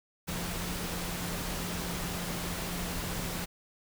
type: tone in noise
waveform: sine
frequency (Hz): 175.1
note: F3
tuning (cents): +5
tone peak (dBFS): -39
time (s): 0.27-3.46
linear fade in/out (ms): 20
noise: pink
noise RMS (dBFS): -36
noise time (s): 0.27-3.46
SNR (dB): -6
effects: none